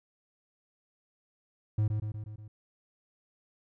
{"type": "tone with echo", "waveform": "triangle", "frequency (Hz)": 106.8, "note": "G#2", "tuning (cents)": 49, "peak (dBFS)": -22, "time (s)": [1.78, 1.88], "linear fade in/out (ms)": 5, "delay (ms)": 120, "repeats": 5, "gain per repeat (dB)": -4, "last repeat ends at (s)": 2.48, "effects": []}